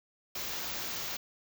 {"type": "band-stop noise", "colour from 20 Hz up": "white", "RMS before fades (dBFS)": -37, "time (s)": [0.35, 1.17], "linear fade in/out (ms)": 5, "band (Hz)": [7100, 14000], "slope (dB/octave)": 96, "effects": []}